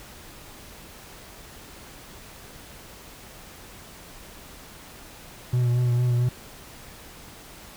triangle tone with vibrato, 122.4 Hz, B2, 15 cents flat, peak -17 dBFS, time 5.53-6.29 s, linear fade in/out 5 ms, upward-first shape triangle, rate 4.4 Hz, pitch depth 32 cents each way, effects pink hiss -45 dBFS RMS until 7.76 s

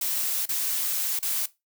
blue noise with dropouts, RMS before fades -27 dBFS, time 0.01-1.46 s, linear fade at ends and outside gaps 5 ms, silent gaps 0.456-0.489 / 1.191-1.226 s, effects noise-tail reverb RT60 0.2 s tail -17 dB re dry

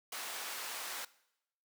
pink high-pass noise, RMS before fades -42 dBFS, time 0.12-1.05 s, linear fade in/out 5 ms, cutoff 850 Hz, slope 12 dB/octave, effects noise-tail reverb RT60 0.8 s tail -20 dB re dry

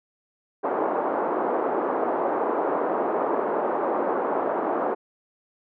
pink band-pass noise, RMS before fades -25 dBFS, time 0.63-4.95 s, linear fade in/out 20 ms, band 320 to 1100 Hz, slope 24 dB/octave, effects none

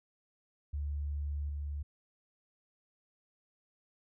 sine tone with level steps, 72.6 Hz, D2, 19 cents flat, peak -33 / -35 dBFS, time 0.73-1.83 s, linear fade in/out 10 ms, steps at 1.49 s, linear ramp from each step 2 ms, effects none

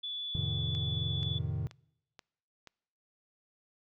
sine tone, 3449 Hz, A7, 35 cents flat, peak -35 dBFS, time 0.03-1.39 s, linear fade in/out 10 ms
triangle chord, F dominant seventh, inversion none, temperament equal with one note detuned, 87.31 / 110 / 130.81 / 154.58 Hz, F2 / A2 / C3 / Eb3, 0 / 0 / 0 / -11 cents, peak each -35 dBFS, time 0.35-1.67 s, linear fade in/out 0 ms
click train, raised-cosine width 0.2 ms, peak -31 dBFS, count 5, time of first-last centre 0.75-2.673 s, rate 2.08 Hz
effects noise-tail reverb RT60 0.9 s tail -26 dB re dry

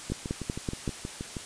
two click trains, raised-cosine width 3 ms, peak -21 / -16 dBFS, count 9 / 5, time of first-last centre 0.1-1.368 / 0.12-0.878 s, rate 6.31 / 5.28 Hz, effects white hiss -42 dBFS RMS until 1.45 s + resampled to 22050 Hz

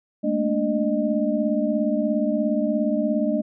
sine tone cluster, 212.3 / 229.3 / 292.3 / 611 Hz, G#3 / A#3 / D4 / D#5, +38 / -28 / -8 / -32 cents, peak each -25 dBFS, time 0.23-3.42 s, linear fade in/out 20 ms, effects none

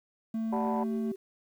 triangle tone, 223.4 Hz, A3, 27 cents sharp, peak -27 dBFS, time 0.34-1.12 s, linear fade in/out 5 ms
sine chord, B minor seventh, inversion first, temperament equal, 587.3 / 740 / 880 / 987.8 Hz, D5 / F#5 / A5 / B5, 0 / 0 / 0 / 0 cents, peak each -35 dBFS, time 0.52-0.84 s, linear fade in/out 10 ms
sine tone with tremolo, 386 Hz, G4, 27 cents flat, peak -34 dBFS, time 0.52-1.16 s, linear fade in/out 10 ms, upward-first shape sine, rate 7.5 Hz, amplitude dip 30%
effects tanh soft clip ceiling -19 dBFS + 10-bit

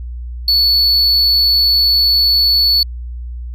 triangle tone, 4435 Hz, C#8, in tune, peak -8 dBFS, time 0.48-2.83 s, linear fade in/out 2 ms, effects added 60 Hz sine -23 dBFS peak until 3.54 s

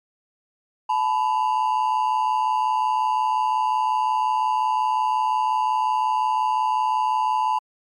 triangle ring-modulated tone, 932.3 Hz, A#5, in tune, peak -13 dBFS, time 0.89-7.59 s, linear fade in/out 10 ms, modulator 62.8 Hz, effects tanh soft clip ceiling -10 dBFS + MP3 64 kbps

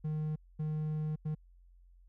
triangle tone bursts at uneven times, 153.8 Hz, D#3, 20 cents flat, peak -30 dBFS, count 3, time 0.04-0.36 / 0.59-1.16 / 1.25-1.35 s, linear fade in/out 10 ms, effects added 44 Hz sine -57 dBFS peak until 2.08 s

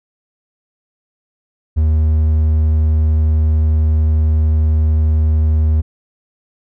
triangle tone, 77.78 Hz, D#2, in tune, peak -8 dBFS, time 1.76-5.82 s, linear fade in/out 20 ms, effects none

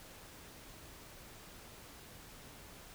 silence, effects pink hiss -54 dBFS RMS until 2.94 s

